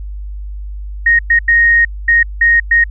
sine tone bursts at uneven times, 1864.7 Hz, A#6, in tune, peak -6 dBFS, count 6, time 1.06-1.19 / 1.3-1.39 / 1.48-1.85 / 2.08-2.23 / 2.41-2.6 / 2.71-2.84 s, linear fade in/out 5 ms, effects added 50 Hz sine -22 dBFS peak until 2.9 s

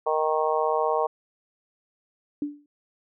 harmonic tone, 155.8 Hz, D#3, 3 cents sharp, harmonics 3 / 4 / 5 / 6 / 7, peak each -26 / -27 / -28 / -29 / -29 dBFS, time 0.06-1.07 s, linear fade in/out 10 ms
sine tone with exponential decay, 291.7 Hz, D4, 12 cents flat, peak -22 dBFS, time 2.42-2.66 s, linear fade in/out 2 ms, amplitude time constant 51 ms
effects none

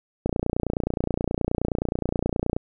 click train, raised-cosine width 2 ms, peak -10 dBFS, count 69, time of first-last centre 0.26-2.565 s, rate 29.5 Hz, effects none

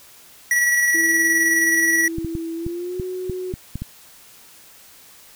square tone with tremolo, 1935 Hz, B6, 36 cents flat, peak -15 dBFS, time 0.51-2.08 s, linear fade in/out 2 ms, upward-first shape square, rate 19 Hz, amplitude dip 25%
sine tone with pitch glide, 329.6 to 367.8 Hz, E4 to F#4, 0 to -10 cents, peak -25 dBFS, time 0.94-3.53 s, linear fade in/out 10 ms, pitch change +190 cents, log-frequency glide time 2.55-3 s
clicks, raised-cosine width 5 ms, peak -15 dBFS, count 9, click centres 2.184 / 2.247 / 2.352 / 2.665 / 2.998 / 3.297 / 3.539 / 3.756 / 3.82 s
effects white hiss -47 dBFS RMS until 5.35 s

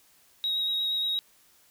triangle tone with vibrato, 3800 Hz, A#7, 33 cents sharp, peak -23 dBFS, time 0.44-1.19 s, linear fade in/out 0 ms, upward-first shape sine, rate 8.5 Hz, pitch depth 14 cents each way, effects tanh soft clip ceiling -22 dBFS + white hiss -61 dBFS RMS until 1.7 s

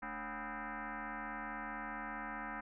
sine tone with frequency modulation, 293.7 Hz, D4, in tune, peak -40 dBFS, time 0.02-2.61 s, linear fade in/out 10 ms, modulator 256 Hz, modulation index 6.5, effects none

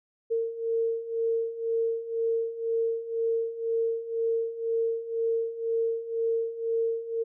sine beating tone pair, 455.5 / 457.5 Hz, A#4 / A#4, -40 / -32 cents, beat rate 2 Hz, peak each -31 / -27 dBFS, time 0.3-7.24 s, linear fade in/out 20 ms, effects none

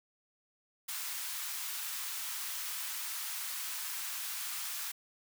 white high-pass noise, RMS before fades -39 dBFS, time 0.88-4.92 s, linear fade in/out 10 ms, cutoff 940 Hz, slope 24 dB/octave, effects none

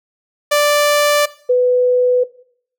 sawtooth / sine tone pair in turn, 587.3 / 497.5 Hz, D5 / B4, 0 / +13 cents, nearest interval minor third, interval 287 cents, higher first, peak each -7 / -9 dBFS, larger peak first, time 0.51-1.26 / 1.49-2.24 s, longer neither, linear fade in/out 10 ms, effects noise-tail reverb RT60 0.6 s tail -18 dB re dry

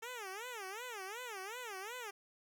10% pulse tone with vibrato, 434.9 Hz, A4, 20 cents flat, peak -35 dBFS, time 0.02-2.11 s, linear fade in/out 10 ms, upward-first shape sine, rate 2.7 Hz, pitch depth 260 cents each way, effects none

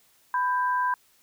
sine tone pair together, 997.2 / 1583 Hz, B5 / G6, +16 / +17 cents, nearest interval minor sixth, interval 801 cents, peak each -23 / -29 dBFS, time 0.34-0.94 s, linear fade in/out 2 ms, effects white hiss -62 dBFS RMS until 1.22 s

